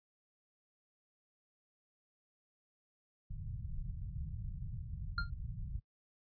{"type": "low-pass noise", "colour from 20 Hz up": "pink", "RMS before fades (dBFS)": -42, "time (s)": [3.3, 5.8], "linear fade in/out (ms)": 10, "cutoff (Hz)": 160, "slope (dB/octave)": 48}
{"type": "tone with exponential decay", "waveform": "square", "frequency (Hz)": 1396.9, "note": "F6", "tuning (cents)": 0, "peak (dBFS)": -31, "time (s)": [5.18, 5.3], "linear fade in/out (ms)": 2, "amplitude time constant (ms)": 26}
{"effects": ["noise-tail reverb RT60 0.1 s tail -23 dB re dry", "resampled to 11025 Hz"]}